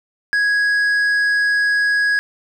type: tone with tanh clipping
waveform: triangle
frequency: 1661.2 Hz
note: G#6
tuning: in tune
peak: -15 dBFS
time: 0.33-2.19 s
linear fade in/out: 0 ms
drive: 10 dB
effects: none